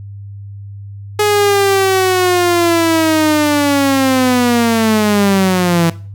sawtooth linear sweep, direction down, 420.8 to 164.81 Hz, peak -6 dBFS, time 1.19-5.9 s, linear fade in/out 5 ms, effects noise-tail reverb RT60 0.4 s tail -18 dB re dry + added 100 Hz sine -27 dBFS peak until 6.14 s

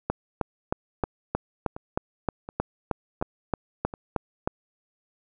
two click trains, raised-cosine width 1 ms, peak -22 / -10 dBFS, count 5 / 15, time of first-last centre 1.04-3.939 / 0.1-4.475 s, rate 1.38 / 3.2 Hz, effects none

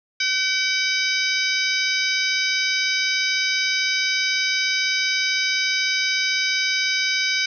harmonic tone with a mistuned harmonic, 762 Hz, G5, 49 cents flat, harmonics 2 / 3 / 4 / 5 / 6 / 7 / 8, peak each -27 / -23 / -30 / -28 / -26 / -30 / -32 dBFS, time 0.2-7.46 s, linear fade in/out 5 ms, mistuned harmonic 6, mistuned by +91 cents, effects none

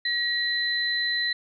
sine tone pair together, 1906 / 4030 Hz, A#6 / B7, +38 / +34 cents, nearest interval octave + minor second, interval 1296 cents, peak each -26 dBFS, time 0.05-1.33 s, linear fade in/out 5 ms, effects none

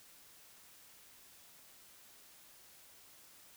silence, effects white hiss -60 dBFS RMS until 3.56 s

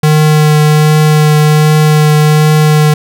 square tone with vibrato, 152.5 Hz, D#3, 34 cents flat, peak -5 dBFS, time 0.03-2.94 s, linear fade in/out 5 ms, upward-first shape triangle, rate 1.3 Hz, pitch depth 13 cents each way, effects none

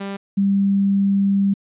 sawtooth / sine tone pair in turn, 197.7 / 197.7 Hz, G3 / G3, +15 / +15 cents, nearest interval unison, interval 0 cents, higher neither, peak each -22 / -14 dBFS, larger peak second, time 0-0.17 / 0.37-1.54 s, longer second, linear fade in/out 10 ms, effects resampled to 8000 Hz + 9-bit

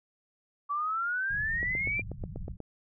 sine exponential sweep, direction up, 1138 to 2402 Hz, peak -28 dBFS, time 0.69-2.02 s, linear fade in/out 20 ms
pink low-pass noise, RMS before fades -40 dBFS, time 1.3-2.57 s, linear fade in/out 5 ms, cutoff 190 Hz, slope 96 dB/octave
click train, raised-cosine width 2 ms, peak -25 dBFS, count 9, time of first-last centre 1.63-2.603 s, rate 8.22 Hz
effects none

